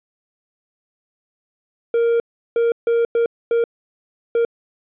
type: tone bursts at uneven times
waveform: triangle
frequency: 466.2 Hz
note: A#4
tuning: in tune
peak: -12 dBFS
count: 6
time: 1.94-2.2 / 2.56-2.72 / 2.87-3.05 / 3.15-3.26 / 3.51-3.64 / 4.35-4.45 s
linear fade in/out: 2 ms
effects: resampled to 8000 Hz